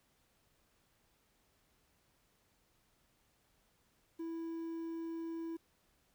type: tone with quantisation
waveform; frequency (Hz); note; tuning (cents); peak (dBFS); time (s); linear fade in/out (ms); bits
triangle; 329.6; E4; 0; -37; 4.19-5.57; 10; 11
effects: pink hiss -74 dBFS RMS until 6.14 s